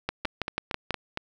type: two click trains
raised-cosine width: 0.3 ms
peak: -11 / -14 dBFS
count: 6 / 5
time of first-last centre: 0.09-0.907 / 0.25-1.174 s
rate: 6.12 / 4.33 Hz
effects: none